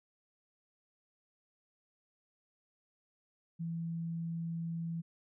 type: tone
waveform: sine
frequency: 166.4 Hz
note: E3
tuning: 17 cents sharp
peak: -35 dBFS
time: 3.59-5.02 s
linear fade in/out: 20 ms
effects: none